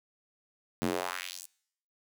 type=tone with high-pass filter sweep; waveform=square; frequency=45 Hz; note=F#1; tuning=47 cents flat; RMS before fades=-35 dBFS; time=0.82-1.46 s; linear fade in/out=0 ms; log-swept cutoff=190 to 9200 Hz; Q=1.7; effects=noise-tail reverb RT60 0.7 s tail -24 dB re dry